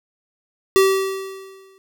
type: tone with exponential decay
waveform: square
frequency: 385.3 Hz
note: G4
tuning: 30 cents flat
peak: -10 dBFS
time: 0.76-1.78 s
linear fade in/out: 0 ms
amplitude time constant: 220 ms
effects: none